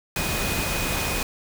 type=tone in noise; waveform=sine; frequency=2490 Hz; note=D#7; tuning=1 cent sharp; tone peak=-32 dBFS; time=0.16-1.23 s; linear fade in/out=2 ms; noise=pink; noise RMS=-26 dBFS; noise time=0.16-1.23 s; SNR=-9 dB; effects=none